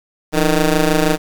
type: ring-modulated tone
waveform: 15% pulse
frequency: 156.1 Hz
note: D#3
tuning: 6 cents sharp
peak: -3 dBFS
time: 0.32-1.18 s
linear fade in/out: 50 ms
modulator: 143 Hz
effects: 7-bit